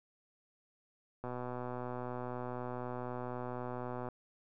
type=click train; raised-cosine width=1 ms; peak=-27 dBFS; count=354; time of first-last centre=1.24-4.087 s; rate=124 Hz; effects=none